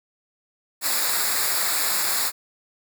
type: noise with comb filter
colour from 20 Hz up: white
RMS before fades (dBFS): -23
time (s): 0.81-2.32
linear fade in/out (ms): 50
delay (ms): 0.33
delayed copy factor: -0.75
effects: none